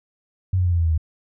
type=tone with pitch steps; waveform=sine; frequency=93.2 / 90.65 / 88.17 / 85.76 / 83.42 / 81.14 / 78.92 Hz; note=F#2 / F#2 / F2 / F2 / E2 / E2 / D#2; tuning=+13 / -35 / +17 / -31 / +21 / -27 / +25 cents; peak=-16 dBFS; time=0.53-0.978 s; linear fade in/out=5 ms; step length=64 ms; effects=none